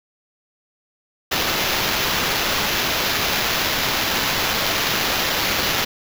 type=noise with sample-and-hold; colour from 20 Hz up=violet; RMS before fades=-21 dBFS; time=1.31-5.85 s; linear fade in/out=10 ms; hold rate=8820 Hz; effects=none